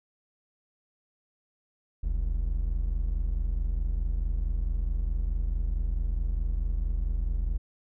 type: tone pair together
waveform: triangle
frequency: 41.89 / 66.5 Hz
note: E1 / C2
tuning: +29 / +29 cents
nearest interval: minor sixth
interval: 800 cents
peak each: -24 / -31 dBFS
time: 2.03-7.58 s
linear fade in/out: 10 ms
effects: none